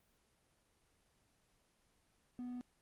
triangle tone, 246.9 Hz, B3, in tune, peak -40 dBFS, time 2.39-2.61 s, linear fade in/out 0 ms, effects pink hiss -75 dBFS RMS until 2.81 s + Opus 24 kbps

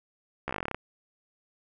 slowing click train, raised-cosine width 0.5 ms, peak -16 dBFS, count 13, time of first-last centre 0.48-0.746 s, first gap 14 ms, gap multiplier 1.08, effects none

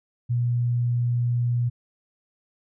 sine tone, 120.7 Hz, B2, 39 cents flat, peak -20 dBFS, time 0.29-1.7 s, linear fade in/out 20 ms, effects none

